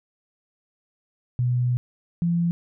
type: tone pair in turn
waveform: sine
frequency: 123.47 / 170.98 Hz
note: B2 / F3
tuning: 0 / -36 cents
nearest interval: tritone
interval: 564 cents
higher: second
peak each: -19 dBFS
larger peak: neither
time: 1.39-1.77 / 2.22-2.51 s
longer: first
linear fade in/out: 0 ms
effects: none